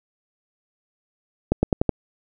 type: accelerating click train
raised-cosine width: 2 ms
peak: -4 dBFS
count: 5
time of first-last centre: 1.52-1.893 s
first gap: 110 ms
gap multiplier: 0.89
effects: none